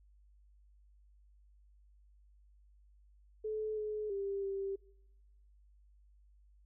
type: tone with pitch steps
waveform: sine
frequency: 431.7 / 425.2 / 396 / 391.7 Hz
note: A4 / G#4 / G4 / G4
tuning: -33 / +41 / +18 / -1 cents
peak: -35 dBFS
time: 3.44-4.76 s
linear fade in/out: 10 ms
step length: 330 ms
effects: noise-tail reverb RT60 0.9 s tail -23 dB re dry + added 50 Hz sine -61 dBFS peak until 6.65 s